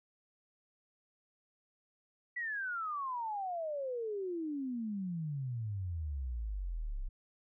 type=exponential sweep; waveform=sine; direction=down; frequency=1975.5 to 30.87 Hz; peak=-35 dBFS; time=2.36-7.09 s; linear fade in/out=10 ms; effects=none